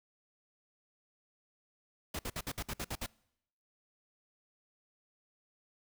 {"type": "noise bursts", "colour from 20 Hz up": "pink", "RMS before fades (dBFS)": -38, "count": 9, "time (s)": [2.14, 3.063], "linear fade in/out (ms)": 5, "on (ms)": 51, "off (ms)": 58, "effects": ["noise-tail reverb RT60 0.8 s tail -25 dB re dry"]}